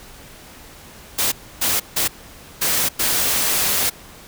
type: noise bursts at uneven times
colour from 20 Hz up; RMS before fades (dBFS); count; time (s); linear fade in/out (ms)
white; -19; 5; 1.18-1.32 / 1.61-1.8 / 1.96-2.08 / 2.61-2.89 / 2.99-3.9; 10
effects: pink hiss -42 dBFS RMS until 4.27 s